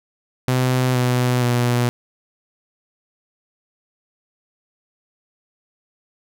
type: tone with pitch steps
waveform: sawtooth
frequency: 127.5 / 124.59 / 121.74 Hz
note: C3 / B2 / B2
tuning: -44 / +16 / -24 cents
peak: -12 dBFS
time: 0.48-1.89 s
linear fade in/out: 0 ms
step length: 470 ms
effects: none